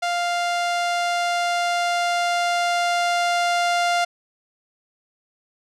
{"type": "tone with level ramp", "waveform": "sawtooth", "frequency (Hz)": 698.5, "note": "F5", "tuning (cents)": 0, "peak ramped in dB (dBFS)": [-17, -14], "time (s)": [0.02, 4.05], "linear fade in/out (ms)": 10, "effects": ["low-pass 7000 Hz 12 dB/octave"]}